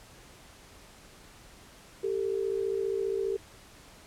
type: tone pair together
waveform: sine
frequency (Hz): 392 / 446.9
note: G4 / A4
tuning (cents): 0 / +27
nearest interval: major second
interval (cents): 227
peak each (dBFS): -29 / -32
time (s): 2.03-3.37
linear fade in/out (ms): 10
effects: pink hiss -53 dBFS RMS until 4.06 s + low-pass 11000 Hz 12 dB/octave